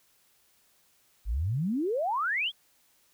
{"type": "exponential sweep", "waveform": "sine", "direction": "up", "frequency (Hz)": [46.25, 3456], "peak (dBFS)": -26, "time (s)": [1.25, 2.52], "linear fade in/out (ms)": 50, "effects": ["white hiss -66 dBFS RMS until 3.13 s"]}